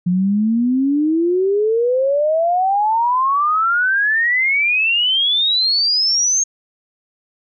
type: exponential sweep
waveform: sine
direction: up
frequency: 174.4 to 6520 Hz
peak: -13 dBFS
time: 0.06-6.44 s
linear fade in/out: 10 ms
effects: none